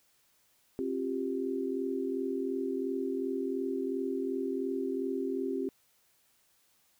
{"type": "chord", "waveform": "sine", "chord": "C suspended fourth", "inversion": "none", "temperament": "equal with one note detuned", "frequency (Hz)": [267.4, 349.2, 392], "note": ["C4", "F4", "G4"], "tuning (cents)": [38, 0, 0], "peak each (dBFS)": [-34, -37, -34], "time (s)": [0.79, 5.69], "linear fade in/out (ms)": 0, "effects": ["white hiss -69 dBFS RMS until 6.99 s"]}